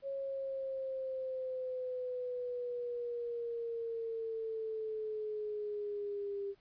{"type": "linear sweep", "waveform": "sine", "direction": "down", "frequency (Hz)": [550, 397], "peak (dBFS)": -36, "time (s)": [0.02, 6.55], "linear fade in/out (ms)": 50, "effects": ["pink hiss -71 dBFS RMS until 6.6 s", "resampled to 11025 Hz"]}